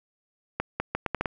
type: accelerating click train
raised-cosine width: 0.5 ms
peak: -11 dBFS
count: 7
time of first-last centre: 0.6-1.258 s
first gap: 200 ms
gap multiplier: 0.75
effects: none